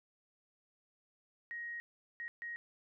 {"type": "tone bursts at uneven times", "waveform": "sine", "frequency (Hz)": 1882, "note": "A#6", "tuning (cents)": 16, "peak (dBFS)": -40, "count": 3, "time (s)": [[1.51, 1.8], [2.2, 2.28], [2.42, 2.56]], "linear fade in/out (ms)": 0, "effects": []}